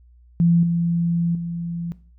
sine tone with level steps, 170 Hz, F3, 46 cents flat, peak -13 / -18 / -25 dBFS, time 0.4-1.92 s, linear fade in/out 0 ms, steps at 0.63 / 1.35 s, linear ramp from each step 2 ms, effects noise-tail reverb RT60 0.4 s tail -17 dB re dry + added 60 Hz sine -48 dBFS peak until 2.18 s

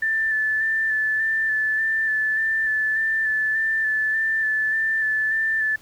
sine tone with vibrato, 1760 Hz, A6, in tune, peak -19 dBFS, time 0.02-5.76 s, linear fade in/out 5 ms, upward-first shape square, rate 1.7 Hz, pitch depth 17 cents each way, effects pink hiss -52 dBFS RMS until 5.81 s

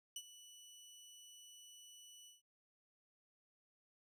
20% pulse tone with ADSR envelope, 2960 Hz, F#7, in tune, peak -37 dBFS, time 0.16-2.42 s, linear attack 3 ms, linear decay 54 ms, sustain -15 dB, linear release 150 ms, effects none

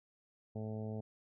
harmonic tone, 108.5 Hz, A2, 24 cents flat, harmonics 1 / 2 / 3 / 4 / 5 / 6 / 7 / 8, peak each -41 / -43 / -55 / -47 / -52 / -52 / -57 / -64 dBFS, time 0.55-1.01 s, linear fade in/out 10 ms, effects none

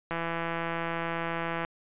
click train, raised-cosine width 0.5 ms, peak -17 dBFS, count 258, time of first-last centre 0.11-1.649 s, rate 167 Hz, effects resampled to 8000 Hz

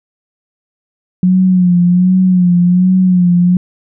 sine tone with vibrato, 180.8 Hz, F#3, 40 cents flat, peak -6 dBFS, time 1.23-3.57 s, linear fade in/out 2 ms, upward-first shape sine, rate 1.3 Hz, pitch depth 53 cents each way, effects none

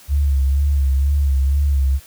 sine tone with vibrato, 69.5 Hz, C#2, 5 cents sharp, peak -13 dBFS, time 0.08-2 s, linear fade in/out 50 ms, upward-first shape sine, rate 2.1 Hz, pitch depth 58 cents each way, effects white hiss -45 dBFS RMS until 2.06 s

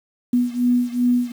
sine beating tone pair, 244.2 / 246.8 Hz, B3 / B3, -19 / -1 cents, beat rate 2.6 Hz, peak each -18 / -20 dBFS, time 0.33-1.32 s, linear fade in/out 5 ms, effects 7-bit

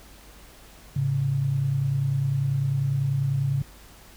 sine tone pair together, 108.49 / 138.59 Hz, A2 / C#3, -24 / 0 cents, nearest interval major third, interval 424 cents, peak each -29 / -22 dBFS, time 0.96-3.62 s, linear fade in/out 5 ms, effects added 50 Hz sine -51 dBFS peak until 4.16 s + pink hiss -50 dBFS RMS until 4.16 s

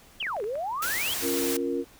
sine exponential two-way sweep, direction down then up, 3366 to 392 to 3366 Hz, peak -28 dBFS, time 0.2-1.14 s, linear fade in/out 5 ms, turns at 0.43 s
clicks, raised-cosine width 0.5 ms, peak -29 dBFS, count 6, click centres 0.227 / 0.268 / 0.366 / 0.401 / 0.441 / 0.555 s
white noise, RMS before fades -31 dBFS, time 0.82-1.57 s, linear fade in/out 5 ms
sine chord, Bb minor, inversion first, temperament equal with one note detuned, 275.9 / 349.2 / 466.2 Hz, Db4 / F4 / Bb4, -8 / 0 / 0 cents, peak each -30 dBFS, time 1.21-1.85 s, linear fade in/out 50 ms
effects pink hiss -54 dBFS RMS until 1.99 s

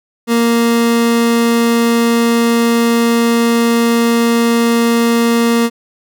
30% pulse tone, 233.1 Hz, A#3, in tune, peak -7 dBFS, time 0.27-5.7 s, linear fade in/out 50 ms, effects none

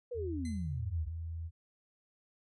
sine exponential sweep, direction down, 507 to 65.41 Hz, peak -36 dBFS, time 0.11-1.09 s, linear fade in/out 10 ms
sine tone, 82.41 Hz, E2, in tune, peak -37 dBFS, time 0.14-1.51 s, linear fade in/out 50 ms
10% pulse tone with exponential decay, 2040 Hz, C7, 44 cents flat, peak -38 dBFS, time 0.45-0.8 s, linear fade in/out 2 ms, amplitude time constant 76 ms
effects resampled to 24000 Hz

